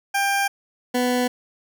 20% pulse tone pair in turn, 795 / 248.2 Hz, G5 / B3, +24 / +9 cents, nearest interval octave + minor sixth, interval 2015 cents, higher first, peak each -14 dBFS, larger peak neither, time 0.14-0.48 / 0.94-1.28 s, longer neither, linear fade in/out 10 ms, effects none

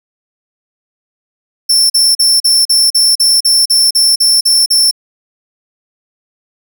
sawtooth tone bursts, 5380 Hz, E8, 34 cents sharp, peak -4 dBFS, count 13, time 1.69-4.912 s, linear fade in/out 10 ms, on 210 ms, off 41 ms, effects none

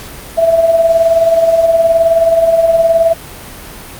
sine tone with tremolo, 662 Hz, E5, 7 cents sharp, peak -4 dBFS, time 0.37-3.14 s, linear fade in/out 20 ms, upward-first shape sine, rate 19 Hz, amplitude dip 55%, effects pink hiss -30 dBFS RMS until 3.99 s + Opus 48 kbps

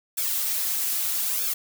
blue noise with flanger, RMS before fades -26 dBFS, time 0.17-1.54 s, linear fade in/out 10 ms, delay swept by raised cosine 1 to 6.5 ms, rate 0.79 Hz, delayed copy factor -0.8, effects none

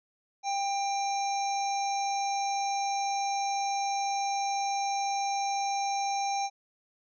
harmonic tone, 794 Hz, G5, 22 cents sharp, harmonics 1 / 3 / 5 / 7 / 8, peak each -28 / -40 / -43 / -41 / -40 dBFS, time 0.43-6.5 s, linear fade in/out 50 ms, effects none

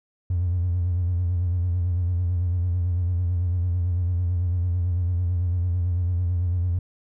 triangle tone with vibrato, 88.4 Hz, F2, 22 cents sharp, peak -17 dBFS, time 0.3-6.79 s, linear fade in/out 5 ms, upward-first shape sine, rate 9 Hz, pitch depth 65 cents each way, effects tanh soft clip ceiling -17 dBFS

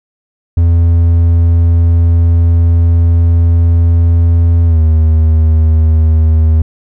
triangle tone with pitch glide, 84.3 to 79.57 Hz, E2 to D#2, +39 to +39 cents, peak -3 dBFS, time 0.57-6.62 s, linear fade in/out 5 ms, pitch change -100 cents, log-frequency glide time 4.66-4.8 s, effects none

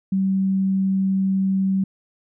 sine tone, 192 Hz, G3, 36 cents flat, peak -17 dBFS, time 0.12-1.84 s, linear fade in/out 5 ms, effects none

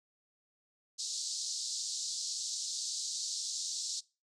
pink band-pass noise, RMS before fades -38 dBFS, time 0.98-4.01 s, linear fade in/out 20 ms, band 4100 to 7900 Hz, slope 48 dB/octave, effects noise-tail reverb RT60 0.3 s tail -22 dB re dry

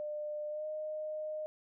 sine tone with pitch glide, 600 to 615.4 Hz, D5 to D#5, +37 to -19 cents, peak -36 dBFS, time 0-1.46 s, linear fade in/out 0 ms, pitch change +44 cents, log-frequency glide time 0.49-0.66 s, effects none

